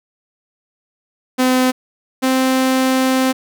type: tone pair in turn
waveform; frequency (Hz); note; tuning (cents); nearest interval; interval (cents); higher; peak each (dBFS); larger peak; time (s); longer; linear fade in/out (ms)
sawtooth; 255.7 / 260.8; C4 / C4; -40 / -5; unison; 35; second; -8 / -9; first; 1.38-1.72 / 2.22-3.33; second; 20
effects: none